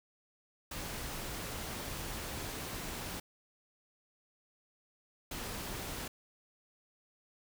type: noise bursts at uneven times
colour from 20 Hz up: pink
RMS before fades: -41 dBFS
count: 2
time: 0.71-3.2 / 5.31-6.08 s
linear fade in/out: 5 ms
effects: none